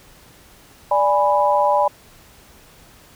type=chord; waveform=sine; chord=G# diminished; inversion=second; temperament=equal with one note detuned; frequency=587.3 / 827.7 / 987.8 Hz; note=D5 / G#5 / B5; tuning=0 / -6 / 0 cents; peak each=-18 dBFS; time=0.91-1.88 s; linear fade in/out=5 ms; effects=pink hiss -48 dBFS RMS until 3.15 s